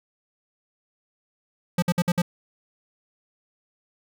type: tone bursts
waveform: square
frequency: 175.5 Hz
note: F3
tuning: 9 cents sharp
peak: -19 dBFS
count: 5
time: 1.78-2.219 s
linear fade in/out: 5 ms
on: 43 ms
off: 56 ms
effects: none